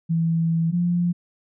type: tone pair in turn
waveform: sine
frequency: 164.81 / 174.61 Hz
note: E3 / F3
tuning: 0 / 0 cents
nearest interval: minor second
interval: 100 cents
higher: second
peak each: -18 dBFS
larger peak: neither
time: 0.09-0.72 / 0.72-1.13 s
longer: first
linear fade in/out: 20 ms
effects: none